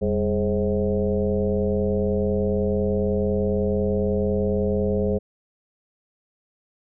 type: tone with frequency modulation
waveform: sine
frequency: 308 Hz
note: D#4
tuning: 17 cents flat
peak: -19 dBFS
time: 0.01-5.19 s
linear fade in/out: 20 ms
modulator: 110 Hz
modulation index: 2.3
effects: none